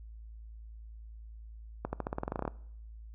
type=accelerating click train; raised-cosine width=1 ms; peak=-19 dBFS; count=14; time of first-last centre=1.85-2.478 s; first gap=80 ms; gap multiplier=0.91; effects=noise-tail reverb RT60 0.7 s tail -21 dB re dry + added 55 Hz sine -45 dBFS peak until 3.14 s